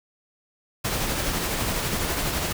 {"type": "noise with tremolo", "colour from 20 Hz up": "pink", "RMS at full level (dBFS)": -25, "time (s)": [0.84, 2.53], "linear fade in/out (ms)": 10, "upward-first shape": "sine", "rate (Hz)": 12, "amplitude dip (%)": 30, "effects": []}